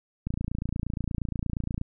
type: click train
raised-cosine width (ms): 5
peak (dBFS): -17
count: 45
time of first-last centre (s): 0.27-1.814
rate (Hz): 28.5
effects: none